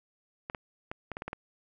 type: clicks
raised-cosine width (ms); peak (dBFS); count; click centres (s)
0.5; -21; 8; 0.499 / 0.548 / 0.915 / 1.117 / 1.169 / 1.221 / 1.28 / 1.331
effects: none